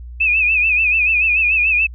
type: tone with vibrato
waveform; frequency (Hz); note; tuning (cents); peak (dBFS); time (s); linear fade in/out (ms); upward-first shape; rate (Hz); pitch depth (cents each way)
sine; 2544; D#7; +38; -12; 0.2-1.87; 10; sine; 6.9; 87
effects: added 60 Hz sine -30 dBFS peak until 1.94 s